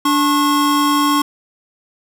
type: tone pair together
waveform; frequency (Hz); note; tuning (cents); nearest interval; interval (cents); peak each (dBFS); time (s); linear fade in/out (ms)
square; 291.5 / 1085.4; D4 / C#6; -13 / -37; octave + major seventh; 2276; -16; 0.05-1.22; 5
effects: none